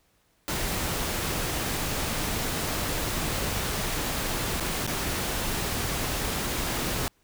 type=noise with dropouts; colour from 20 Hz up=pink; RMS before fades=-29 dBFS; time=0.48-7.08 s; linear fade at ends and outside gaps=0 ms; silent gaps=4.599-4.606 / 4.866-4.875 s; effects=pink hiss -67 dBFS RMS until 7.23 s